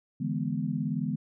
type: chord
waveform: sine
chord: E dominant seventh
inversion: third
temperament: equal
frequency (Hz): 146.83 / 164.81 / 207.7 / 246.9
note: D3 / E3 / G#3 / B3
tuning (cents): 0 / 0 / 0 / 0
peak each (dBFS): -33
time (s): 0.2-1.16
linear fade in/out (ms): 10
effects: none